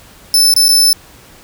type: tone with dropouts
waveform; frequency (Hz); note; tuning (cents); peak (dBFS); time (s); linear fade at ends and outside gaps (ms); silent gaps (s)
sawtooth; 5274; E8; 0; -4; 0.34-0.93; 1; 0.539-0.563 / 0.683-0.689
effects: pink hiss -41 dBFS RMS until 1.43 s